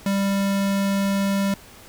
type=tone; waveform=square; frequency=197.4 Hz; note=G3; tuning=12 cents sharp; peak=-20 dBFS; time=0.06-1.54 s; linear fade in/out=2 ms; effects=pink hiss -46 dBFS RMS until 1.88 s